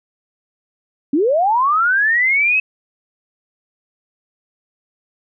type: linear sweep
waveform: sine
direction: up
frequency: 260 to 2596 Hz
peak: -12 dBFS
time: 1.13-2.6 s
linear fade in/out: 5 ms
effects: none